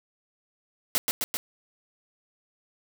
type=noise with echo; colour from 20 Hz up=white; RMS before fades=-24 dBFS; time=0.95-0.98 s; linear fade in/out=0 ms; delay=130 ms; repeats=3; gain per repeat=-2 dB; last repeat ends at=1.37 s; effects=none